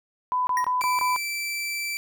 sine tone bursts, 1001 Hz, B5, 23 cents sharp, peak -21 dBFS, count 5, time 0.32-1.162 s, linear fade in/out 0 ms, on 150 ms, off 23 ms
square tone with exponential decay, 1879 Hz, A#6, 13 cents sharp, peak -24 dBFS, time 0.57-0.73 s, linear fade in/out 1 ms, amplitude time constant 34 ms
sawtooth tone, 2332 Hz, D7, 13 cents flat, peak -24 dBFS, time 0.81-1.97 s, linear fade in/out 0 ms
effects none

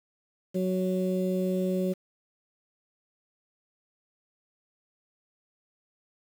harmonic tone, 185.3 Hz, F#3, 3 cents sharp, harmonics 1 / 2 / 3, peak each -27 / -30 / -32 dBFS, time 0.54-1.94 s, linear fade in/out 20 ms, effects 8-bit

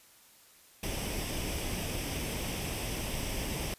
pink noise with comb filter, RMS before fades -35 dBFS, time 0.83-3.74 s, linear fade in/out 2 ms, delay 0.36 ms, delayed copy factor +0.55, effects white hiss -59 dBFS RMS until 3.78 s + resampled to 32000 Hz

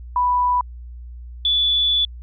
sine tone pair in turn, 987.8 / 3454 Hz, B5 / A7, 0 / -33 cents, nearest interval octave + minor seventh, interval 2167 cents, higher second, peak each -15 dBFS, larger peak neither, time 0.16-0.61 / 1.45-2.05 s, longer second, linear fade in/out 2 ms, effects added 60 Hz sine -33 dBFS peak until 2.22 s

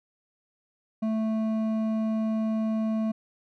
sine tone with hard clipping, 220 Hz, A3, in tune, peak -26 dBFS, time 1.02-3.12 s, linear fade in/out 10 ms, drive 8 dB, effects none

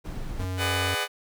brown noise, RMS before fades -33 dBFS, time 0.04-0.46 s, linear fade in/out 20 ms
square tone, 92.5 Hz, F#2, in tune, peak -29 dBFS, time 0.39-0.95 s, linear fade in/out 10 ms
10% pulse chord, G# half-diminished seventh, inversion none, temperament just, 415.3 / 498.4 / 598 / 747.5 Hz, G#4 / B4 / D5 / F#5, 0 / +16 / +31 / +17 cents, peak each -24 dBFS, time 0.57-1.08 s, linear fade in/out 50 ms
effects none

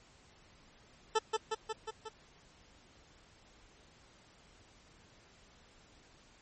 20% pulse tone with echo, 440 Hz, A4, in tune, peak -21 dBFS, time 1.15-1.19 s, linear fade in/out 10 ms, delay 180 ms, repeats 5, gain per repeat -3 dB, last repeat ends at 2.09 s, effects pink hiss -62 dBFS RMS until 6.41 s + MP3 32 kbps

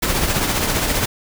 pink noise with tremolo, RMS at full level -17 dBFS, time 0.02-1.06 s, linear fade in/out 10 ms, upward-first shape triangle, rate 15 Hz, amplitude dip 50%, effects none

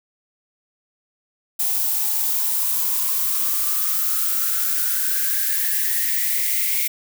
violet noise with high-pass filter sweep, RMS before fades -21 dBFS, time 1.59-6.88 s, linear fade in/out 10 ms, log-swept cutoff 770 to 2200 Hz, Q 9.6, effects none

